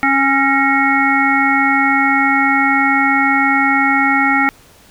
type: harmonic tone with a mistuned harmonic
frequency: 274.6 Hz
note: C#4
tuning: 16 cents flat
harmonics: 1 / 3 / 5 / 7 / 8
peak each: -17 / -17 / -17 / -17 / -17 dBFS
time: 0.03-4.49 s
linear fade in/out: 0 ms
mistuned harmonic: 7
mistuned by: -37 cents
effects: pink hiss -46 dBFS RMS until 4.9 s